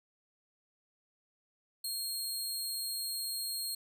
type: tone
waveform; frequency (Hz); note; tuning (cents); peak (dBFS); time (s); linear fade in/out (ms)
20% pulse; 4246; C8; +25; -29; 1.84-3.75; 5
effects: none